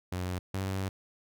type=tone pair in turn; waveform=sawtooth; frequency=90.8 / 95.88 Hz; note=F#2 / G2; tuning=-32 / -38 cents; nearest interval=minor second; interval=94 cents; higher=second; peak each=-28 / -27 dBFS; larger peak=second; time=0.12-0.39 / 0.54-0.89 s; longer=second; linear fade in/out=5 ms; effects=none